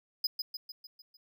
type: tone with echo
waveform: square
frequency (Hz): 5000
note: D#8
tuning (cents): +8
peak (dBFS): -27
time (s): 0.24-0.27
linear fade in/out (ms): 5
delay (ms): 150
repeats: 6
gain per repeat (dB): -5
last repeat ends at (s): 1.17
effects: none